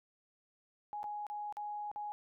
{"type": "tone with dropouts", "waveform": "sine", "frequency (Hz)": 833, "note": "G#5", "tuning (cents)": 5, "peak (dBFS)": -38, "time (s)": [0.93, 2.12], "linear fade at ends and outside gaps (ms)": 0, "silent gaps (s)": [[1.031, 1.041], [1.267, 1.3], [1.525, 1.569], [1.915, 1.96]], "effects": []}